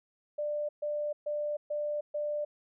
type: tone bursts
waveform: sine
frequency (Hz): 593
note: D5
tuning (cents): +17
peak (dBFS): -30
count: 5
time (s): 0.38-2.45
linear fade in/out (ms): 10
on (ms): 310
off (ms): 130
effects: none